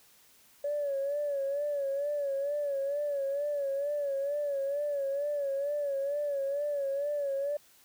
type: tone with vibrato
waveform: sine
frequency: 567 Hz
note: C#5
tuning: 39 cents sharp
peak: -28 dBFS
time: 0.64-7.57 s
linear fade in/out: 5 ms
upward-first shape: sine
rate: 2.2 Hz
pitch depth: 66 cents each way
effects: tanh soft clip ceiling -24 dBFS + white hiss -61 dBFS RMS until 7.84 s